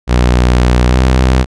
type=tone with pitch glide; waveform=sawtooth; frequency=61.3 to 63.87 Hz; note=B1 to C2; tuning=-12 to -41 cents; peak=-3 dBFS; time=0.07-1.46 s; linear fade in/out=50 ms; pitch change=+71 cents; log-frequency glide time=0.87-0.98 s; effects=low-pass 7000 Hz 12 dB/octave